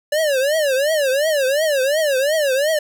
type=tone with vibrato; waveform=square; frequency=575 Hz; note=D5; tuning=37 cents flat; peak=-16 dBFS; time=0.12-2.79 s; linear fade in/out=5 ms; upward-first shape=triangle; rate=2.8 Hz; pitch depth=220 cents each way; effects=none